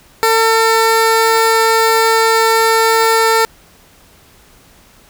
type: tone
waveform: 15% pulse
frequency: 449.7 Hz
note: A4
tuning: 38 cents sharp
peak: -3 dBFS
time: 0.23-3.45 s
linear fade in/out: 0 ms
effects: pink hiss -46 dBFS RMS until 5.09 s